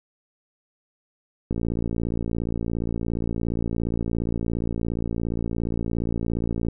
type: click train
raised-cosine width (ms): 3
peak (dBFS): -14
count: 297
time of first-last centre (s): 1.51-6.685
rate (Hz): 57.2
effects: none